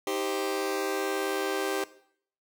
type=chord; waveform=sawtooth; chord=C minor; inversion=first; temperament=just; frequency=314 / 392.4 / 523.3 Hz; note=Eb4 / G4 / C5; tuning=+16 / +2 / 0 cents; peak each=-31 / -26 / -31 dBFS; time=0.07-1.84 s; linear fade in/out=2 ms; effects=noise-tail reverb RT60 0.6 s tail -17 dB re dry